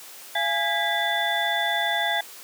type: tone cluster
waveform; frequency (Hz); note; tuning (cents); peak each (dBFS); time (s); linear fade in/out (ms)
sine; 685 / 831 / 1638 / 1973 / 3483; F5 / G#5 / G#6 / B6 / A7; -34 / +1 / -24 / -2 / -18; -28; 0.35-2.21; 5
effects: white hiss -43 dBFS RMS until 2.43 s + high-pass 300 Hz 12 dB/octave